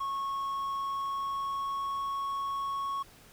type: tone with pitch glide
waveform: triangle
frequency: 1098 to 1105 Hz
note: C#6 to C#6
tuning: -17 to -6 cents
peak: -29 dBFS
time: 0-3.03 s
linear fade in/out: 10 ms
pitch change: +11 cents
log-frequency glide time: 0.38-2.1 s
effects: pink hiss -56 dBFS RMS until 3.32 s